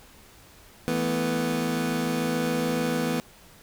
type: chord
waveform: 25% pulse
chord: E suspended fourth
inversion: none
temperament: equal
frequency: 164.81 / 220 / 246.9 Hz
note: E3 / A3 / B3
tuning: 0 / 0 / 0 cents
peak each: -26 / -28 / -23 dBFS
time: 0.88-3.2 s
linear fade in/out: 0 ms
effects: pink hiss -52 dBFS RMS until 3.62 s